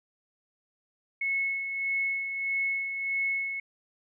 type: tone with tremolo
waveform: sine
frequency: 2192 Hz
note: C#7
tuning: 20 cents flat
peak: -25 dBFS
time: 1.21-3.6 s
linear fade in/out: 5 ms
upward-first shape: sine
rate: 1.6 Hz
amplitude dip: 50%
effects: none